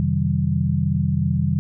sine tone cluster, 88 / 132.3 / 155.2 / 191 Hz, F2 / C3 / D#3 / G3, +14 / +20 / -4 / -45 cents, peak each -24 / -23 / -22 / -23 dBFS, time 0-1.59 s, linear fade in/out 0 ms, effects none

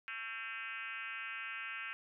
sine tone with frequency modulation, 2052 Hz, C7, 34 cents flat, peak -40 dBFS, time 0.08-1.93 s, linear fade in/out 0 ms, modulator 236 Hz, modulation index 3.1, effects none

